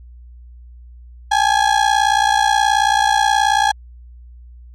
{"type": "ring-modulated tone", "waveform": "35% pulse", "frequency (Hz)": 830, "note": "G#5", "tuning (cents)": -1, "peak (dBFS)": -8, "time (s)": [1.31, 3.72], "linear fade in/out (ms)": 10, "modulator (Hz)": 29.3, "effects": ["added 60 Hz sine -37 dBFS peak until 4.74 s", "low-pass 7000 Hz 12 dB/octave"]}